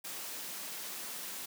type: high-pass noise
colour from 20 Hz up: white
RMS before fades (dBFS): -42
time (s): 0.04-1.46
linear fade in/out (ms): 10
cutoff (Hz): 150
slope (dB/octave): 48
effects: none